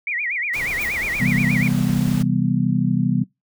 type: tone with vibrato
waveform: sine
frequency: 2148 Hz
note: C7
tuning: 45 cents sharp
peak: -21 dBFS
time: 0.07-1.68 s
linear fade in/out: 2 ms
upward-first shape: sine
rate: 8.4 Hz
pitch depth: 230 cents each way
type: noise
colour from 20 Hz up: pink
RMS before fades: -33 dBFS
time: 0.53-2.23 s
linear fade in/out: 10 ms
type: noise with exponential decay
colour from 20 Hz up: violet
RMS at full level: -28 dBFS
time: 0.81-1.04 s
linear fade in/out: 5 ms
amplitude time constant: 49 ms
type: chord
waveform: sine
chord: C major seventh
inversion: none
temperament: just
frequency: 130.81 / 163.52 / 196.22 / 245.3 Hz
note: C3 / E3 / G3 / B3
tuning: 0 / -14 / +2 / -12 cents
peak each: -22 dBFS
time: 1.2-3.24 s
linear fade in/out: 10 ms
effects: noise-tail reverb RT60 0.2 s tail -23 dB re dry